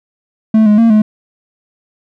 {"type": "tone with pitch steps", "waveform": "triangle", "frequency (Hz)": [219, 209.7, 229.1, 213.8], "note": ["A3", "G#3", "A#3", "A3"], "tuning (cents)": [-8, 17, -30, -49], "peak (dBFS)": -3, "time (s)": [0.54, 1.02], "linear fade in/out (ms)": 5, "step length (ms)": 120, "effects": []}